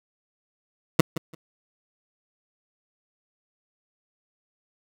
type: tone with echo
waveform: 20% pulse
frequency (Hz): 161.5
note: E3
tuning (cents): -35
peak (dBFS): -7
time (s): 0.99-1.01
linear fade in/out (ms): 5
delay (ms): 170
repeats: 2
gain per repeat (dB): -14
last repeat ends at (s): 1.35
effects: none